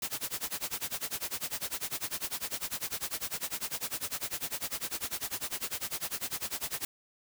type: noise with tremolo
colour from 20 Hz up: white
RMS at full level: -33 dBFS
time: 0.02-6.85 s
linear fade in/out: 2 ms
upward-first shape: sine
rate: 10 Hz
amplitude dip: 95%
effects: none